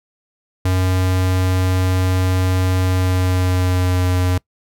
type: tone with pitch glide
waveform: square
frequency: 92.5 to 90.86 Hz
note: F#2 to F#2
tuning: 0 to -31 cents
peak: -15 dBFS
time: 0.65-4.38 s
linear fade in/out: 5 ms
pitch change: -31 cents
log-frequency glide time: 2.83-4.04 s
effects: noise-tail reverb RT60 0.1 s tail -23 dB re dry